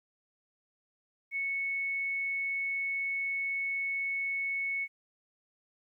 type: tone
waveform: sine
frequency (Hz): 2209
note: C#7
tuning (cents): -7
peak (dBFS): -30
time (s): 1.31-4.88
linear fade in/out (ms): 50
effects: 12-bit